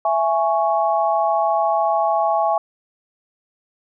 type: chord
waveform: sine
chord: C# minor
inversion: first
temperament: just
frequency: 665.2 / 831.5 / 1108.7 Hz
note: E5 / G#5 / C#6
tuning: +16 / +2 / 0 cents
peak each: -19 / -19 / -23 dBFS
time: 0.05-2.58 s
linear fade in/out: 2 ms
effects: none